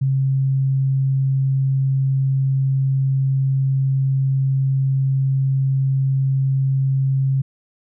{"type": "tone", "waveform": "sine", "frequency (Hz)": 134.6, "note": "C3", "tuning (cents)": 49, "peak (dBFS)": -15, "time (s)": [0.01, 7.42], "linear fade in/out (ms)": 10, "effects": []}